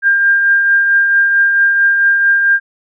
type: tone with tremolo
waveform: sine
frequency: 1600 Hz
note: G6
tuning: 35 cents sharp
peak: -6 dBFS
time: 0.02-2.6 s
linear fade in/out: 50 ms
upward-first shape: triangle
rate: 4.5 Hz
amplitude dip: 40%
effects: none